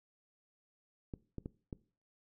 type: clicks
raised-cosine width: 3 ms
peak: -28 dBFS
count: 4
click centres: 1.138 / 1.383 / 1.459 / 1.728 s
effects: noise-tail reverb RT60 0.4 s tail -20 dB re dry